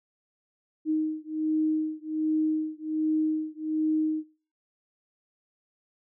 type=beating tone pair; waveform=sine; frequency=311.1 / 312.4 Hz; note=D#4 / D#4; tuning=0 / +7 cents; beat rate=1.3 Hz; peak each=-28 dBFS; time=0.85-4.24 s; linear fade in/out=50 ms; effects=noise-tail reverb RT60 0.4 s tail -21 dB re dry